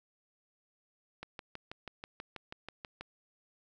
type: click train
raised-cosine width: 0.3 ms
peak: -26 dBFS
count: 12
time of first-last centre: 1.23-3.01 s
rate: 6.18 Hz
effects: none